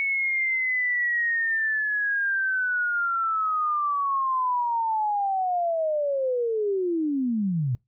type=linear sweep; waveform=sine; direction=down; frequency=2217 to 116.54 Hz; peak=-22 dBFS; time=0-7.75 s; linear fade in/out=0 ms; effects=noise-tail reverb RT60 0.2 s tail -24 dB re dry